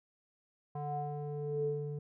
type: tone with low-pass filter sweep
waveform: square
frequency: 146.83 Hz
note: D3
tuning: in tune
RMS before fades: -37 dBFS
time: 0.75-1.99 s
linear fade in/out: 5 ms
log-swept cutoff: 860 to 340 Hz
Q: 8.2
effects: none